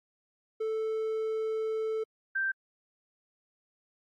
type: tone pair in turn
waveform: triangle / sine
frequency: 440 / 1568 Hz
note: A4 / G6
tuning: 0 / 0 cents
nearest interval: octave + minor seventh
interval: 2200 cents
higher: second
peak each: -27 dBFS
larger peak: neither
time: 0.6-2.04 / 2.35-2.52 s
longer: first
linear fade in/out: 10 ms
effects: AAC 64 kbps